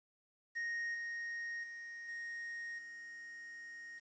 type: tone with level steps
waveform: triangle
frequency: 1864.7 Hz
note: A#6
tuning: in tune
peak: -35 / -38 / -44 / -40 / -46 dBFS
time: 0.55-4 s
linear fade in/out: 20 ms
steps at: 0.94 / 1.63 / 2.08 / 2.78 s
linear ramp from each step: 10 ms
effects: resampled to 16000 Hz + 11-bit